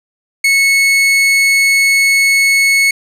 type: tone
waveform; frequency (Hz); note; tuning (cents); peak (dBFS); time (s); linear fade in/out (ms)
40% pulse; 2200; C#7; -14; -7; 0.44-2.91; 5
effects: low-pass 12000 Hz 12 dB/octave + 7-bit